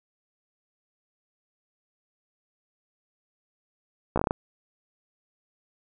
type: slowing click train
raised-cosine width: 1 ms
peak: -10 dBFS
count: 7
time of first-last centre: 4.16-4.309 s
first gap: 15 ms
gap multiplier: 1.2
effects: none